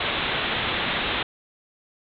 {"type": "low-pass noise", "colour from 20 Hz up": "white", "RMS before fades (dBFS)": -26, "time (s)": [0, 1.23], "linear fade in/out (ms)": 5, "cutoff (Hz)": 3800, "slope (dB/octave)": 96, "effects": []}